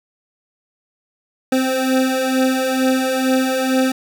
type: beating tone pair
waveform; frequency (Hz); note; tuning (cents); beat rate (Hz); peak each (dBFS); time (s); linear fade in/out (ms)
25% pulse; 259.1 / 261.3; C4 / C4; -17 / -2; 2.2; -17 / -13; 1.52-3.92; 5
effects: none